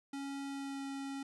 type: tone with pitch glide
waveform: square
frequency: 277.2 to 274.5 Hz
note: C#4 to C#4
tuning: 0 to -17 cents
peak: -40 dBFS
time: 0.13-1.23 s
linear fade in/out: 5 ms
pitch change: -17 cents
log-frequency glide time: 0.47-0.85 s
effects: resampled to 24000 Hz